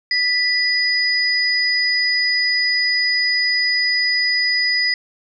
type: tone pair together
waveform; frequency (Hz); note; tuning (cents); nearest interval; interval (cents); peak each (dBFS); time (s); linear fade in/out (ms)
sine; 1975.5 / 4955; B6 / D#8; 0 / -8; octave + major third; 1592; -18; 0.11-4.94; 2
effects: none